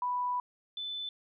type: tone pair in turn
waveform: sine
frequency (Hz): 987.8 / 3511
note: B5 / A7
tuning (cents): 0 / -4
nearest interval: octave + minor seventh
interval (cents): 2196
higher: second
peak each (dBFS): -29 / -35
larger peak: first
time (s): 0.02-0.4 / 0.77-1.09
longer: first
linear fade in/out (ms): 2
effects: none